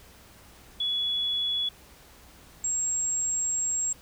sine tone pair in turn, 3392 / 7562 Hz, G#7 / A#8, +36 / +24 cents, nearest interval octave + major second, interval 1388 cents, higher second, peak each -25 / -25 dBFS, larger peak neither, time 0.8-1.69 / 2.64-3.93 s, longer second, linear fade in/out 5 ms, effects added 60 Hz sine -58 dBFS peak until 4.01 s + pink hiss -53 dBFS RMS until 4.01 s

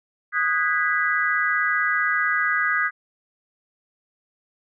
sine chord, G# minor seventh, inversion second, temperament equal with one note detuned, 1244.5 / 1480 / 1640.2 / 1975.5 Hz, D#6 / F#6 / G#6 / B6, 0 / 0 / -22 / 0 cents, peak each -25 / -26 / -23 / -25 dBFS, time 0.32-2.91 s, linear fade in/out 50 ms, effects none

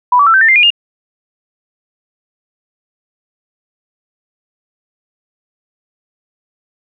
sine tone with pitch steps, 987.8 / 1147.9 / 1333.9 / 1550 / 1801.2 / 2093 / 2432 / 2826 Hz, B5 / D6 / E6 / G6 / A6 / C7 / D#7 / F7, 0 / -40 / +20 / -20 / +40 / 0 / -40 / +20 cents, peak -5 dBFS, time 0.12-0.704 s, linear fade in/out 5 ms, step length 73 ms, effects none

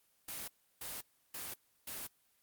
white noise bursts, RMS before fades -43 dBFS, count 4, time 0.28-2.07 s, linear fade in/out 5 ms, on 200 ms, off 330 ms, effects white hiss -73 dBFS RMS until 2.42 s + Opus 24 kbps

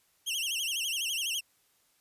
sawtooth tone with vibrato, 2960 Hz, F#7, in tune, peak -27 dBFS, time 0.26-1.41 s, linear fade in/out 20 ms, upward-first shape sine, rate 12 Hz, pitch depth 180 cents each way, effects white hiss -69 dBFS RMS until 2 s + resampled to 32000 Hz

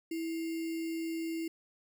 sine tone with sample-and-hold, 327.7 Hz, E4, 10 cents flat, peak -33 dBFS, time 0.11-1.48 s, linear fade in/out 5 ms, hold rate 2450 Hz, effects none

